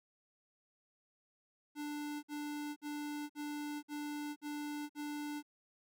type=tone bursts; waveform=square; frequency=295 Hz; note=D4; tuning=8 cents sharp; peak=-40 dBFS; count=7; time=1.75-5.428 s; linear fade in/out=50 ms; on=480 ms; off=53 ms; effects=none